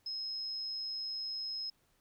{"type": "tone", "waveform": "triangle", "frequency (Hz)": 5140, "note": "E8", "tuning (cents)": -45, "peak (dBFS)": -33, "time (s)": [0.06, 1.7], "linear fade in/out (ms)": 5, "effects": ["tanh soft clip ceiling -35 dBFS", "pink hiss -73 dBFS RMS until 2 s"]}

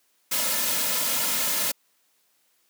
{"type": "noise with comb filter", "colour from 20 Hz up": "white", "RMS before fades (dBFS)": -25, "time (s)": [0.31, 1.72], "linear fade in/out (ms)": 10, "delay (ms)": 2.6, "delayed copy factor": -0.75, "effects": ["white hiss -67 dBFS RMS until 2.69 s", "high-pass 200 Hz 12 dB/octave"]}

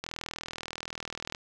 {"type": "click train", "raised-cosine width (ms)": 0.2, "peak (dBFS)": -18, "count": 54, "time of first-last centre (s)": [0.04, 1.349], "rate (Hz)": 40.5, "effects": []}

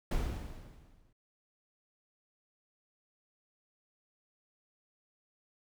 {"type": "noise with exponential decay", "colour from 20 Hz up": "brown", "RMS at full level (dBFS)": -29, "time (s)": [0.11, 1.13], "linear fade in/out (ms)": 5, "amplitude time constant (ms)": 220, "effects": []}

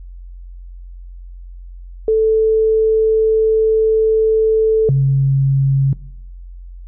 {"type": "tone pair in turn", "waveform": "sine", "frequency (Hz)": [440, 136.29], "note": ["A4", "C#3"], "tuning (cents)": [0, -29], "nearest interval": "octave + minor sixth", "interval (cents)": 2029, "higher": "first", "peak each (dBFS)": -10, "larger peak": "neither", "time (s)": [[2.08, 4.89], [4.89, 5.93]], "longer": "first", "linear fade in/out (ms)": 2, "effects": ["noise-tail reverb RT60 0.8 s tail -20 dB re dry", "added 44 Hz sine -31 dBFS peak until 6.87 s"]}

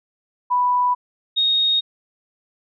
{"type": "tone pair in turn", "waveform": "sine", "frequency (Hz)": [987.8, 3729], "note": ["B5", "A#7"], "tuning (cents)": [0, 0], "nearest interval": "octave + major seventh", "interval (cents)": 2300, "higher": "second", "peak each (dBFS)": -15, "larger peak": "neither", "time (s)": [[0.5, 0.95], [1.36, 1.81]], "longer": "neither", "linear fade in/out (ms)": 20, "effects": []}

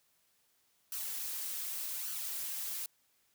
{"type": "noise with flanger", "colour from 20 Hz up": "blue", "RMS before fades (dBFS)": -39, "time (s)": [0.92, 2.86], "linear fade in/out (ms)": 2, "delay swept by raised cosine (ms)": [0.66, 6.36], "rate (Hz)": 0.85, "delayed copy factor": 0.5, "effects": ["white hiss -73 dBFS RMS until 3.34 s"]}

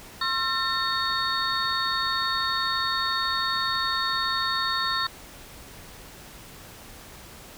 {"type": "tone cluster", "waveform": "sine", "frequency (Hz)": [1063, 1353, 1808, 3715, 4425], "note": ["C6", "E6", "A6", "A#7", "C#8"], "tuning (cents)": [27, 45, 47, -7, -4], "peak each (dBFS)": -30, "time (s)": [0.21, 5.07], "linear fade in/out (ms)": 5, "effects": ["pink hiss -45 dBFS RMS until 7.57 s"]}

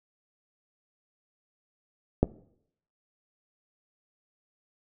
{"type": "clicks", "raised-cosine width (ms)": 2, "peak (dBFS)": [-6, -29], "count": 2, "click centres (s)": [2.23, 2.243], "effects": ["noise-tail reverb RT60 0.7 s tail -20 dB re dry"]}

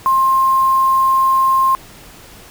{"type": "tone with quantisation", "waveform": "sine", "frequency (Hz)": 1060, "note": "C6", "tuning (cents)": 22, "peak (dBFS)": -10, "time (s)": [0.06, 1.75], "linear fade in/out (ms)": 0, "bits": 5, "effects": ["pink hiss -40 dBFS RMS until 2.5 s"]}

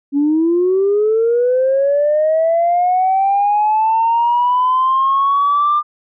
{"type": "linear sweep", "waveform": "sine", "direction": "up", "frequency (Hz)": [277.2, 1200], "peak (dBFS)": -10, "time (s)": [0.12, 5.83], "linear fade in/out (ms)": 50, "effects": ["tanh soft clip ceiling -7 dBFS"]}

